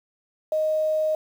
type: tone with quantisation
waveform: sine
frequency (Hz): 622.3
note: D#5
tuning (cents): 0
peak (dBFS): -20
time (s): 0.52-1.15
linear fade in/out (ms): 2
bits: 8
effects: none